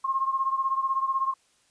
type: beating tone pair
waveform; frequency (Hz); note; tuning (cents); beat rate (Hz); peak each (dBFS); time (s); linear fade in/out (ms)
sine; 1068 / 1084; C6 / C#6; +35 / -39; 16; -25 / -29; 0.04-1.34; 10
effects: white hiss -65 dBFS RMS until 1.7 s + resampled to 22050 Hz